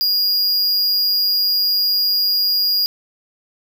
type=tone; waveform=square; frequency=4853 Hz; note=D#8; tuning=44 cents flat; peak=-15 dBFS; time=0.01-2.86 s; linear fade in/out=0 ms; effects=none